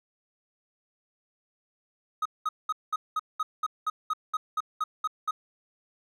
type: tone bursts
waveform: triangle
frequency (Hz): 1261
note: D#6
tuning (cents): +23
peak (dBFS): -23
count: 14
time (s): 2.22-5.31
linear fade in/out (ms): 5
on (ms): 35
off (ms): 200
effects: none